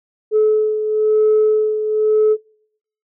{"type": "beating tone pair", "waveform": "sine", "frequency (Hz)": [430, 431], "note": ["A4", "A4"], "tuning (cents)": [-40, -36], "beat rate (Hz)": 1, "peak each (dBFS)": [-12, -19], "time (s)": [0.31, 2.37], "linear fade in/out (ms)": 50, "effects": ["noise-tail reverb RT60 0.7 s tail -26 dB re dry", "tanh soft clip ceiling -7 dBFS"]}